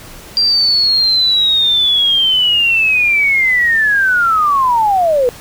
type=linear sweep; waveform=sine; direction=down; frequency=4760 to 474.4 Hz; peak=-9 dBFS; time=0.37-5.29 s; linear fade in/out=0 ms; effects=pink hiss -35 dBFS RMS until 5.4 s